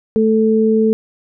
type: tone pair together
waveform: sine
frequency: 219 / 440 Hz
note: A3 / A4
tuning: -8 / 0 cents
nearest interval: octave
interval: 1208 cents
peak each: -13 dBFS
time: 0.16-0.93 s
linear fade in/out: 0 ms
effects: none